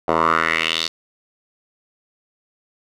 10% pulse tone with band-pass filter sweep, 81.5 Hz, E2, 19 cents flat, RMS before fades -19 dBFS, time 0.08-0.88 s, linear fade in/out 5 ms, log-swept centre 750 to 4400 Hz, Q 3.4, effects none

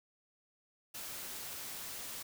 white noise, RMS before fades -44 dBFS, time 0.94-2.23 s, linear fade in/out 10 ms, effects none

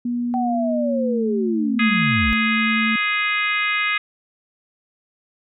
sine tone with pitch glide, 241.1 to 222.4 Hz, B3 to A3, -41 to +19 cents, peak -20 dBFS, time 0.05-2.96 s, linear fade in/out 5 ms, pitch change -140 cents, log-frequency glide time 0.85-1.23 s
sine linear sweep, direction down, 769 to 49.25 Hz, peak -21 dBFS, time 0.34-2.33 s, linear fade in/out 0 ms
harmonic tone, 416.3 Hz, G#4, 4 cents sharp, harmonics 3 / 4 / 5 / 6 / 7 / 8 / 9, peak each -26 / -26 / -22 / -24 / -31 / -36 / -34 dBFS, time 1.79-3.98 s, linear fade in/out 5 ms
effects none

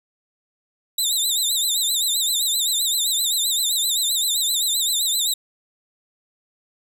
20% pulse tone with vibrato, 3790 Hz, A#7, 28 cents sharp, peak -13 dBFS, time 0.98-5.34 s, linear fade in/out 5 ms, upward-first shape sine, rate 7.7 Hz, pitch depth 120 cents each way, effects none

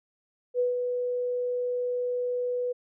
sine tone with ADSR envelope, 493.1 Hz, B4, 3 cents flat, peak -21 dBFS, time 0.54-2.73 s, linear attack 54 ms, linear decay 150 ms, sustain -5 dB, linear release 16 ms, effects none

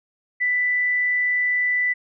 sine tone, 1984 Hz, B6, 7 cents sharp, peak -18 dBFS, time 0.4-1.94 s, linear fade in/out 20 ms, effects none

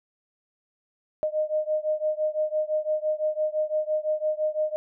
sine beating tone pair, 613 / 618.9 Hz, D#5 / D#5, -26 / -9 cents, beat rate 5.9 Hz, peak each -26 / -27 dBFS, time 1.23-4.76 s, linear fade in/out 0 ms, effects none

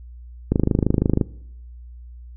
click train, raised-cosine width 3 ms, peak -4 dBFS, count 19, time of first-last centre 0.52-1.212 s, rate 26 Hz, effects noise-tail reverb RT60 0.8 s tail -22 dB re dry + added 60 Hz sine -37 dBFS peak until 2.36 s

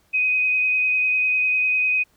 sine tone with vibrato, 2508 Hz, D#7, 13 cents sharp, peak -17 dBFS, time 0.13-2.04 s, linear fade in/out 20 ms, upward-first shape sine, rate 10 Hz, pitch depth 15 cents each way, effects pink hiss -62 dBFS RMS until 2.16 s

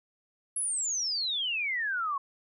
sine exponential sweep, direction down, 11000 to 1076 Hz, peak -28 dBFS, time 0.56-2.18 s, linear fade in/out 5 ms, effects none

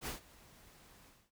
pink noise with ADSR envelope, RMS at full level -39 dBFS, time 0.01-1.31 s, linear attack 59 ms, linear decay 130 ms, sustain -22 dB, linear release 250 ms, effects noise-tail reverb RT60 0.1 s tail -19 dB re dry

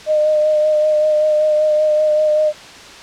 sine tone with vibrato, 611 Hz, D#5, 32 cents flat, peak -11 dBFS, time 0.06-2.53 s, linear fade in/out 50 ms, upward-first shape sine, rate 5.2 Hz, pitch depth 19 cents each way, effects white hiss -36 dBFS RMS until 3.02 s + low-pass 5000 Hz 12 dB/octave

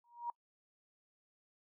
sine tone with exponential growth, 949 Hz, A#5, 31 cents sharp, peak -33 dBFS, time 0.04-0.3 s, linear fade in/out 2 ms, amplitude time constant 56 ms, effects noise-tail reverb RT60 0.1 s tail -25 dB re dry

